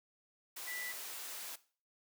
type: tone in noise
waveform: sine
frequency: 1975.5 Hz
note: B6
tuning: in tune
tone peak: -42 dBFS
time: 0.67-0.92 s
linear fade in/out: 10 ms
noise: white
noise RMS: -45 dBFS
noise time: 0.56-1.56 s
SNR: 0 dB
effects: noise-tail reverb RT60 0.4 s tail -17 dB re dry + high-pass 400 Hz 12 dB/octave